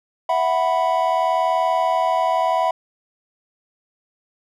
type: chord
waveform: triangle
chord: E suspended second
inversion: none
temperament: equal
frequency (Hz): 659.3 / 740 / 987.8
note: E5 / F#5 / B5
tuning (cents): 0 / 0 / 0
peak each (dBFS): -19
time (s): 0.29-2.71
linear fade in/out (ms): 5
effects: none

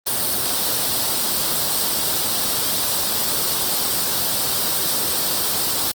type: noise with comb filter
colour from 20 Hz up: white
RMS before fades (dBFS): -21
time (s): 0.06-5.92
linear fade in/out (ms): 10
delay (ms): 0.22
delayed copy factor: +0.55
effects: high-pass 80 Hz 12 dB/octave + Opus 24 kbps

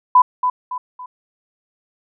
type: tone with echo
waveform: sine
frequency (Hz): 1000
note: B5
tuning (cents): +21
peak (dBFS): -6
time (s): 0.15-0.22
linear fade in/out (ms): 5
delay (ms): 280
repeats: 3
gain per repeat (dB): -8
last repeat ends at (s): 1.06
effects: none

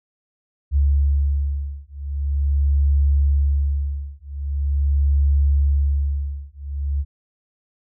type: beating tone pair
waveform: sine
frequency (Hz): 70.4 / 70.83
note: C#2 / C#2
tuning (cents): +27 / +38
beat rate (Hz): 0.43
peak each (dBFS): -19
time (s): 0.71-7.05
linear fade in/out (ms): 50
effects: none

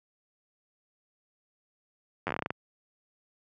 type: slowing click train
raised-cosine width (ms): 0.5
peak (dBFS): -15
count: 11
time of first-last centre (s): 2.27-2.505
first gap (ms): 10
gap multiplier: 1.18
effects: high-pass 100 Hz 12 dB/octave

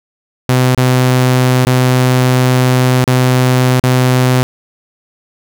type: tone with dropouts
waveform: sawtooth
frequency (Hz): 127.3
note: C3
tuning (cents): -47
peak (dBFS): -4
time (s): 0.49-4.43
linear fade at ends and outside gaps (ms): 0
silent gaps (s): 0.748-0.777 / 1.65-1.669 / 3.041-3.077 / 3.798-3.838
effects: none

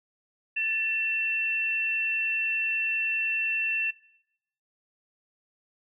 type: tone pair together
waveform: sine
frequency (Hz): 1751 / 2695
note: A6 / E7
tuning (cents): -9 / +38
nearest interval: perfect fifth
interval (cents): 747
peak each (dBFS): -35 / -26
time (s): 0.56-3.91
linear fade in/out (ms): 10
effects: noise-tail reverb RT60 0.8 s tail -19 dB re dry

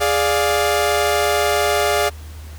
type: chord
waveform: sawtooth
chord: D diminished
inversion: second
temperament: equal with one note detuned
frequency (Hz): 415.3 / 587.3 / 701.3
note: Ab4 / D5 / F5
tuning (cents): 0 / 0 / +7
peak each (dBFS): -16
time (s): 0-2.1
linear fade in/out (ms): 20
effects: added 77 Hz sine -32 dBFS peak until 2.58 s + pink hiss -44 dBFS RMS until 2.58 s

